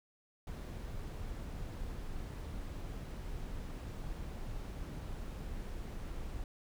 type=noise; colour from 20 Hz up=brown; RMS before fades=-42 dBFS; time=0.47-6.44 s; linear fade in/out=2 ms; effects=none